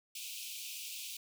pink high-pass noise, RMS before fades -44 dBFS, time 0.15-1.17 s, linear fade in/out 5 ms, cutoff 2400 Hz, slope 96 dB/octave, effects none

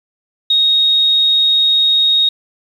sine tone, 3745 Hz, A#7, 7 cents sharp, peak -9 dBFS, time 0.5-2.29 s, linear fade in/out 5 ms, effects 7-bit

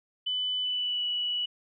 sine tone with pitch glide, 3000 to 2945 Hz, F#7 to F#7, +23 to -9 cents, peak -27 dBFS, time 0.26-1.46 s, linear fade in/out 10 ms, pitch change -32 cents, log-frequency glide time 0.62-1.05 s, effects none

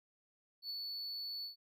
triangle tone with ADSR envelope, 4447 Hz, C#8, 5 cents sharp, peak -37 dBFS, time 0.62-1.56 s, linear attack 80 ms, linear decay 11 ms, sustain -2 dB, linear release 120 ms, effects none

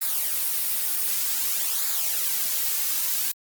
blue noise with flanger, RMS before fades -25 dBFS, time 0.01-3.32 s, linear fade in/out 10 ms, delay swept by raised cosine 0.33 to 3.03 ms, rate 0.54 Hz, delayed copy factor -0.55, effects Opus 32 kbps

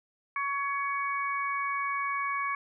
harmonic tone, 560 Hz, C#5, 18 cents sharp, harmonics 2 / 3 / 4, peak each -30 / -37 / -34 dBFS, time 0.36-2.55 s, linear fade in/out 2 ms, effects none

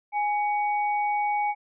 sine tone pair together, 830.6 / 2250 Hz, G#5 / C#7, 0 / +25 cents, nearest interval octave + perfect fourth, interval 1725 cents, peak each -23 / -32 dBFS, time 0.12-1.55 s, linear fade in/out 50 ms, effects none

